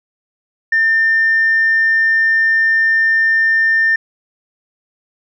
sine tone, 1800 Hz, A6, 39 cents sharp, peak -9 dBFS, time 0.72-3.96 s, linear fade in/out 5 ms, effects tanh soft clip ceiling -6 dBFS

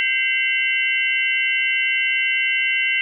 sine tone cluster, 1577 / 2056 / 2186 / 2728 / 3020 Hz, G6 / C7 / C#7 / F7 / F#7, +10 / -31 / -25 / -41 / +35 cents, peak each -28 / -20 / -28 / -22 / -27 dBFS, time 0-3.01 s, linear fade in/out 0 ms, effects none

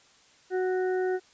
harmonic tone, 370 Hz, F#4, in tune, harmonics 1 / 2 / 4 / 5, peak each -25 / -35 / -39 / -44 dBFS, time 0.5-1.2 s, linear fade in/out 50 ms, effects white hiss -59 dBFS RMS until 1.33 s + resampled to 16000 Hz

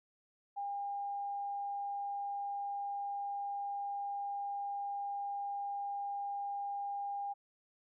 sine tone, 805 Hz, G5, 46 cents sharp, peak -36 dBFS, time 0.56-7.34 s, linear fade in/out 20 ms, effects none

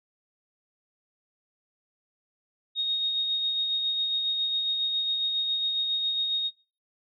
sine tone with tremolo, 3729 Hz, A#7, in tune, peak -23 dBFS, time 2.75-6.51 s, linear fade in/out 50 ms, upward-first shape sine, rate 7.3 Hz, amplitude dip 30%, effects noise-tail reverb RT60 0.4 s tail -25 dB re dry

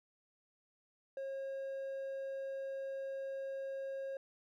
sine tone with hard clipping, 541 Hz, C#5, 42 cents flat, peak -40 dBFS, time 1.17-4.17 s, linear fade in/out 2 ms, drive 3 dB, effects none

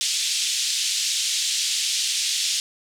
pink band-pass noise, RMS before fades -24 dBFS, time 0.01-2.6 s, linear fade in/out 0 ms, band 3100 to 8200 Hz, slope 24 dB/octave, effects none

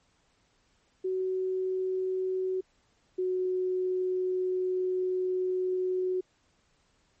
sine tone pair in turn, 373.9 / 368.8 Hz, F#4 / F#4, +18 / -6 cents, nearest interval unison, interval 24 cents, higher first, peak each -27 / -26 dBFS, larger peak second, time 1.04-2.61 / 3.18-6.21 s, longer second, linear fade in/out 10 ms, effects pink hiss -69 dBFS RMS until 7.2 s + MP3 32 kbps

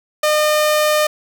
sawtooth tone, 607 Hz, D#5, 43 cents flat, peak -9 dBFS, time 0.23-1.07 s, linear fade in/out 5 ms, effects none

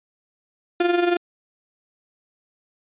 35% pulse tone with amplitude modulation, 349.7 Hz, F4, 2 cents sharp, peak -13 dBFS, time 0.8-1.17 s, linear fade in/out 5 ms, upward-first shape sine, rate 22.1 Hz, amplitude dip 60%, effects resampled to 8000 Hz

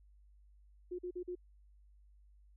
sine tone bursts, 358.4 Hz, F4, 45 cents sharp, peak -38 dBFS, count 4, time 0.91-1.354 s, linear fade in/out 10 ms, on 78 ms, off 44 ms, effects added 50 Hz sine -60 dBFS peak until 2.56 s

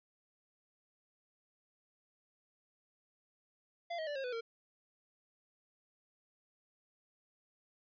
square tone with pitch steps, 687 / 633.6 / 584.4 / 539 / 497.1 / 458.5 Hz, F5 / D#5 / D5 / C#5 / B4 / A#4, -29 / +31 / -9 / -49 / +11 / -29 cents, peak -38 dBFS, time 3.9-4.41 s, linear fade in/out 10 ms, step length 85 ms, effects resampled to 11025 Hz

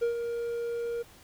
triangle tone with ADSR envelope, 470 Hz, A#4, 14 cents sharp, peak -21 dBFS, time 0.01-1.03 s, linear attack 18 ms, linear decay 110 ms, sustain -7 dB, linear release 15 ms, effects pink hiss -55 dBFS RMS until 1.23 s

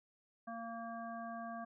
harmonic tone, 230 Hz, A#3, 23 cents flat, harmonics 1 / 3 / 5 / 7, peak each -47 / -45 / -49 / -53 dBFS, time 0.47-1.65 s, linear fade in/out 10 ms, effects none

